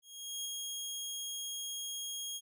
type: tone with ADSR envelope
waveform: 20% pulse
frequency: 3272 Hz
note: G#7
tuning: 26 cents flat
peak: -31 dBFS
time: 0.02-2.41 s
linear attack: 430 ms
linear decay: 8 ms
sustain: -2 dB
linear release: 46 ms
effects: none